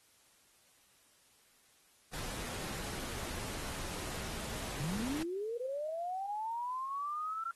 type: noise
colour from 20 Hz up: pink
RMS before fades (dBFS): -42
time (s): 2.13-5.23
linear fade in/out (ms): 5
type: linear sweep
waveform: sine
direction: up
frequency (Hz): 130.1 to 1371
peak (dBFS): -35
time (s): 4.8-7.51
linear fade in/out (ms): 2
effects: white hiss -67 dBFS RMS until 7.55 s + AAC 32 kbps